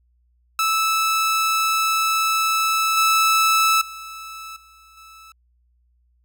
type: tone with level steps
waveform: sawtooth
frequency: 1311 Hz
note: E6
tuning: 10 cents flat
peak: -14 / -11 / -30 / -44 / -39 dBFS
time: 0.59-5.32 s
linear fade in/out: 2 ms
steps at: 2.97 / 3.81 / 4.56 / 4.97 s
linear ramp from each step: 5 ms
effects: added 60 Hz sine -59 dBFS peak until 6.24 s